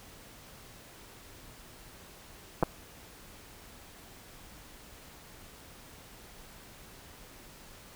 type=clicks; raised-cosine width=1 ms; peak=-11 dBFS; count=2; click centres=2.627 / 2.633 s; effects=pink hiss -52 dBFS RMS until 7.95 s